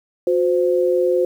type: tone pair together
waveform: sine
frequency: 362.1 / 517 Hz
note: F#4 / C5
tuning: -37 / -21 cents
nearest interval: tritone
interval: 616 cents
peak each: -17 dBFS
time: 0.27-1.25 s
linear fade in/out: 2 ms
effects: 8-bit